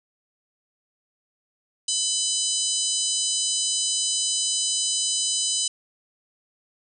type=harmonic tone with a mistuned harmonic; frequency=1000 Hz; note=B5; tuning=21 cents sharp; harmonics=3 / 4 / 5 / 6 / 7 / 8 / 9; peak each=-30 / -30 / -30 / -30 / -30 / -30 / -30 dBFS; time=1.88-5.68 s; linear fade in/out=5 ms; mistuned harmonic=6; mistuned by=+41 cents; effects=none